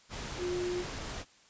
sine tone in noise, 356.9 Hz, F4, 38 cents sharp, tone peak -31 dBFS, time 0.38-0.85 s, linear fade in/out 50 ms, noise pink, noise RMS -40 dBFS, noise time 0.09-1.25 s, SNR +6 dB, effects white hiss -61 dBFS RMS until 1.49 s + resampled to 16000 Hz

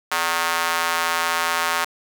square tone with high-pass filter, 83.9 Hz, E2, 31 cents sharp, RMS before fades -22 dBFS, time 0.11-1.85 s, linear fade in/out 10 ms, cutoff 1100 Hz, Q 1.5, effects 7-bit

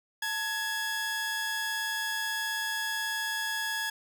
sawtooth tone pair together, 887 / 1675.5 Hz, A5 / G#6, +14 / +15 cents, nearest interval major seventh, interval 1101 cents, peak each -34 / -27 dBFS, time 0.22-3.9 s, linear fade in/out 5 ms, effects none

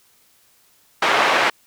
pink band-pass noise, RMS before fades -17 dBFS, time 1.02-1.5 s, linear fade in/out 5 ms, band 660 to 2500 Hz, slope 12 dB/octave, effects white hiss -57 dBFS RMS until 1.66 s

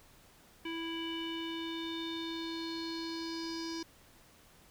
square tone with low-pass filter sweep, 329.6 Hz, E4, in tune, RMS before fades -39 dBFS, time 0.65-3.83 s, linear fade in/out 5 ms, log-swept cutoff 2700 to 5300 Hz, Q 6.8, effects pink hiss -61 dBFS RMS until 4.7 s

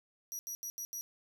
sawtooth tone bursts at uneven times, 5800 Hz, F#8, 35 cents flat, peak -36 dBFS, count 5, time 0.32-0.39 / 0.47-0.55 / 0.63-0.7 / 0.78-0.85 / 0.93-1.01 s, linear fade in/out 0 ms, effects none

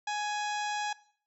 harmonic tone with a mistuned harmonic, 835 Hz, G#5, 9 cents sharp, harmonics 1 / 2 / 3 / 4 / 5 / 6 / 7 / 8 / 9, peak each -32 / -38 / -42 / -44 / -46 / -48 / -49 / -50 / -51 dBFS, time 0.07-0.93 s, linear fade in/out 5 ms, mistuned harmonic 5, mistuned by -62 cents, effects noise-tail reverb RT60 0.5 s tail -19 dB re dry

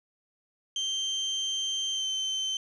35% pulse tone with pitch glide, 3140 to 3093 Hz, G7 to G7, +2 to -24 cents, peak -26 dBFS, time 0.76-2.57 s, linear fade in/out 2 ms, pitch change -26 cents, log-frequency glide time 1.92-2.07 s, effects resampled to 24000 Hz + 9-bit

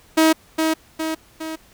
sawtooth tone with echo, 318.6 Hz, D#4, 41 cents sharp, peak -8 dBFS, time 0.17-0.33 s, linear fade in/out 10 ms, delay 410 ms, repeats 3, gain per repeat -5 dB, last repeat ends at 1.56 s, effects pink hiss -52 dBFS RMS until 1.73 s

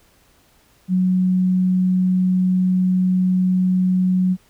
sine tone, 184.2 Hz, F#3, 7 cents flat, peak -14 dBFS, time 0.88-4.37 s, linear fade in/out 50 ms, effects pink hiss -56 dBFS RMS until 4.49 s

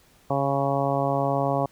harmonic tone, 138.59 Hz, C#3, in tune, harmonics 1 / 2 / 3 / 4 / 5 / 6 / 7 / 8, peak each -28 / -30 / -32 / -27 / -27 / -31 / -33 / -33 dBFS, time 0.3-1.66 s, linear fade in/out 5 ms, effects pink hiss -58 dBFS RMS until 1.71 s

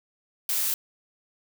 blue noise, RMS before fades -26 dBFS, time 0.49-0.74 s, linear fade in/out 2 ms, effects none

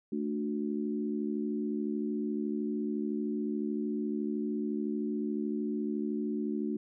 sine chord, D major, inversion second, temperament equal with one note detuned, 220 / 293.7 / 365.7 Hz, A3 / D4 / F#4, 0 / 0 / -20 cents, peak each -33 / -35 / -37 dBFS, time 0.12-6.77 s, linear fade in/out 5 ms, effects none

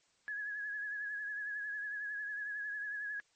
sine tone with vibrato, 1680 Hz, G#6, 19 cents sharp, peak -37 dBFS, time 0.28-3.2 s, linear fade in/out 0 ms, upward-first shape triangle, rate 11 Hz, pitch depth 51 cents each way, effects white hiss -72 dBFS RMS until 3.35 s + MP3 32 kbps

